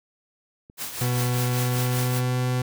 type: clicks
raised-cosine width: 3 ms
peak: -33 / -27 / -31 dBFS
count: 3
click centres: 0.699 / 1.014 / 1.775 s
type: noise with tremolo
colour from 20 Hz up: white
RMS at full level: -30 dBFS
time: 0.77-2.22 s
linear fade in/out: 50 ms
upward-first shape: triangle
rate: 5.1 Hz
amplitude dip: 65%
type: tone with pitch glide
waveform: 40% pulse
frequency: 123.47 to 125.77 Hz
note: B2 to B2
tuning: 0 to +32 cents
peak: -21 dBFS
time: 1.01-2.62 s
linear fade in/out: 5 ms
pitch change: +32 cents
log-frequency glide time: 1.28-2.37 s
effects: none